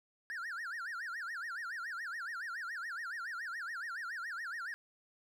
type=tone with vibrato; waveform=triangle; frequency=1600 Hz; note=G6; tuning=35 cents sharp; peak=-37 dBFS; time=0.3-4.74 s; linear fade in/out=0 ms; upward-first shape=sine; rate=7.1 Hz; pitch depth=290 cents each way; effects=none